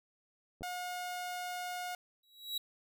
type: clicks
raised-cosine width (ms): 2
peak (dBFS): -33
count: 2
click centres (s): 0.609 / 0.62
type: tone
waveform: sawtooth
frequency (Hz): 719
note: F#5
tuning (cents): -50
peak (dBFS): -34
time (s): 0.63-1.95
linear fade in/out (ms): 2
type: tone with exponential growth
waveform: 45% pulse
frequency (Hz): 3880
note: B7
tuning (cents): -31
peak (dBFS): -32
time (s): 2.23-2.58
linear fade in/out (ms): 5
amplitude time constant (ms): 74
effects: none